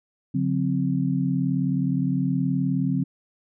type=tone cluster; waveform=sine; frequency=142.1 / 181.2 / 261.6 Hz; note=C#3 / F#3 / C4; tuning=+43 / -36 / 0 cents; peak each=-25 dBFS; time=0.34-3.04 s; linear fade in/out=10 ms; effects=none